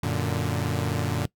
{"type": "chord", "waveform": "sawtooth", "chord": "Gb augmented", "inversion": "none", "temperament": "equal with one note detuned", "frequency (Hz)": [92.87, 116.54, 146.83], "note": ["Gb2", "Bb2", "D3"], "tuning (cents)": [7, 0, 0], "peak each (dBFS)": -25, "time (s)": [0.03, 1.26], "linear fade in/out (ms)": 5, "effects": ["noise-tail reverb RT60 0.1 s tail -21 dB re dry"]}